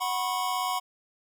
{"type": "chord", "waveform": "square", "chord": "F# suspended fourth", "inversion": "none", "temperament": "equal with one note detuned", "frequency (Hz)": [740, 987.8, 1084.7], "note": ["F#5", "B5", "C#6"], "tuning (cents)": [0, 0, -38], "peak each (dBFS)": -32, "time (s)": [0, 0.8], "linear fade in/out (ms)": 20, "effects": []}